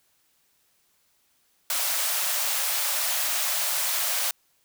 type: high-pass noise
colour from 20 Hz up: white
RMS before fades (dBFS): -26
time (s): 1.7-4.31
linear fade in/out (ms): 2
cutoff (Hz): 540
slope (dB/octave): 96
effects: white hiss -67 dBFS RMS until 4.64 s